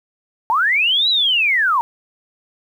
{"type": "linear two-way sweep", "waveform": "sine", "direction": "up then down", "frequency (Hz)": [840, 4000, 894], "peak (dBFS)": -13, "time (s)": [0.5, 1.81], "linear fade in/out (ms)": 0, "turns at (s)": 1.09, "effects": ["8-bit"]}